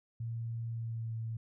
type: tone with pitch glide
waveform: sine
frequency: 115.3 to 112.99 Hz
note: A#2 to A2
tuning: -19 to +46 cents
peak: -35 dBFS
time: 0.2-1.37 s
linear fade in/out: 5 ms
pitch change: -35 cents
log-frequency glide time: 0.69-1.16 s
effects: none